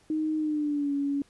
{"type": "tone with pitch glide", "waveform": "sine", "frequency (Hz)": [311.1, 282], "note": ["D#4", "C#4"], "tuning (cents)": [0, 30], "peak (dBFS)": -25, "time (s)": [0.1, 1.22], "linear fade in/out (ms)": 2, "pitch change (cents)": -170, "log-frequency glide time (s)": [0.37, 0.93], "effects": ["pink hiss -62 dBFS RMS until 1.29 s", "resampled to 24000 Hz"]}